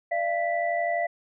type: tone cluster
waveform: sine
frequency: 593 / 685 / 1974 Hz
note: D5 / F5 / B6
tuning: +17 / -34 / -1 cents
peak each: -31 / -25 / -31 dBFS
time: 0.11-1.07 s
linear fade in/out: 10 ms
effects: none